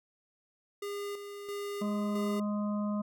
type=tone with tremolo; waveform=square; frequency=405.8 Hz; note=G#4; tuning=40 cents flat; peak=-36 dBFS; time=0.82-2.4 s; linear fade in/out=5 ms; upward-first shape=square; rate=1.5 Hz; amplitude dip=50%
type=harmonic tone; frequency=207.7 Hz; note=G#3; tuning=in tune; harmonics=1 / 3 / 5 / 6; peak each=-30 / -40 / -44 / -46 dBFS; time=1.81-3.02 s; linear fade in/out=10 ms
effects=none